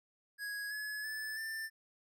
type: tone with pitch steps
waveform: square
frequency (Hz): 1661.2 / 1700 / 1739.8 / 1780.4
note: G#6 / G#6 / A6 / A6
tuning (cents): 0 / +40 / -20 / +20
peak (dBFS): -39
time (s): 0.38-1.7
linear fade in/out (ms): 50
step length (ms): 330
effects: none